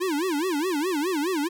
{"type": "tone with vibrato", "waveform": "square", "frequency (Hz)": 329.6, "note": "E4", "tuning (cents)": 0, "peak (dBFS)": -24, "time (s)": [0, 1.49], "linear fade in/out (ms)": 20, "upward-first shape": "sine", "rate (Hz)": 4.8, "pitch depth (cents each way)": 260, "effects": []}